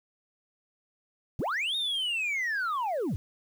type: linear two-way sweep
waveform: sine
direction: up then down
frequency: 70.6 to 3743 to 70.6 Hz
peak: -25 dBFS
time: 1.39-3.16 s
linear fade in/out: 0 ms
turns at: 1.76 s
effects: tanh soft clip ceiling -26 dBFS + 9-bit